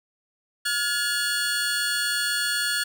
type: tone cluster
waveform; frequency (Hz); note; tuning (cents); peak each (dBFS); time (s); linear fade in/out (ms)
30% pulse; 1426 / 1698 / 4394; F6 / G#6 / C#8; +36 / +38 / -16; -25; 0.65-2.84; 10
effects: none